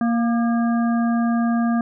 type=harmonic tone with a mistuned harmonic; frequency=233.1 Hz; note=A#3; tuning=in tune; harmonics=1 / 3 / 5 / 7; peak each=-17 / -27 / -31 / -34 dBFS; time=0.01-1.81 s; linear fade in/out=2 ms; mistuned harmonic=5; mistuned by=+51 cents; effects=none